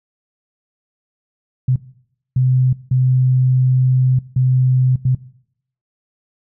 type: tone bursts at uneven times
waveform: sine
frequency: 128.6 Hz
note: C3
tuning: 30 cents flat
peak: -11 dBFS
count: 5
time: 1.68-1.76 / 2.36-2.73 / 2.91-4.19 / 4.36-4.96 / 5.05-5.15 s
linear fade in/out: 5 ms
effects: noise-tail reverb RT60 0.7 s tail -20 dB re dry